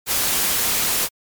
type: noise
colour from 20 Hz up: white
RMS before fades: -20 dBFS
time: 0.06-1.09 s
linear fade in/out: 50 ms
effects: MP3 96 kbps